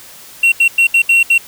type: tone bursts at uneven times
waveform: triangle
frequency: 2731 Hz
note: F7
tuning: 39 cents flat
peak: -5 dBFS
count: 6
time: 0.43-0.52 / 0.6-0.68 / 0.78-0.87 / 0.94-1.02 / 1.09-1.23 / 1.3-1.38 s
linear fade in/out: 5 ms
effects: white hiss -37 dBFS RMS until 1.47 s